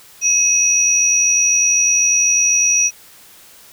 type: tone pair together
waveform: sine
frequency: 2555 / 5806 Hz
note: D#7 / F#8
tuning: +45 / -34 cents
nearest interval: octave + major second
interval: 1421 cents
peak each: -19 / -12 dBFS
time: 0.21-2.91 s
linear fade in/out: 50 ms
effects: white hiss -44 dBFS RMS until 3.72 s